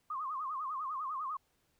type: tone with vibrato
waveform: sine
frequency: 1143 Hz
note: D6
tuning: 47 cents flat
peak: -35 dBFS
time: 0.1-1.37 s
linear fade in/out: 5 ms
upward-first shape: sine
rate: 10 Hz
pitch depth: 170 cents each way
effects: pink hiss -75 dBFS RMS until 1.79 s